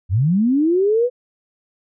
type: linear sweep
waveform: sine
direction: up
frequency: 80.4 to 505 Hz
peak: -13 dBFS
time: 0.09-1.1 s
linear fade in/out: 50 ms
effects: none